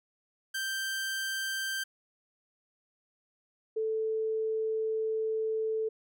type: tone pair in turn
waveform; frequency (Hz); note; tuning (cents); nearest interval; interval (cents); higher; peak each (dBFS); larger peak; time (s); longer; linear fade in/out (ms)
sawtooth / sine; 1568 / 440; G6 / A4; 0 / 0; octave + minor seventh; 2200; first; -28; neither; 0.54-1.84 / 3.76-5.89; second; 10
effects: none